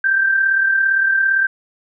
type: tone pair together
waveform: sine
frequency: 1568 / 1605.6 Hz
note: G6 / G6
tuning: 0 / +41 cents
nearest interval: unison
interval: 41 cents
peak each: -13 / -23 dBFS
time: 0.04-1.47 s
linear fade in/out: 5 ms
effects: none